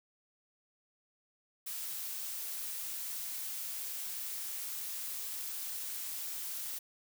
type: noise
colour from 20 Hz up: blue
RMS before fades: -40 dBFS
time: 1.66-6.79 s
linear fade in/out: 10 ms
effects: none